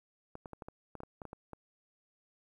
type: clicks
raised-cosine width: 1 ms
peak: -30 dBFS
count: 12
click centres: 0.354 / 0.458 / 0.533 / 0.622 / 0.685 / 0.953 / 1.004 / 1.034 / 1.218 / 1.253 / 1.331 / 1.533 s
effects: 11-bit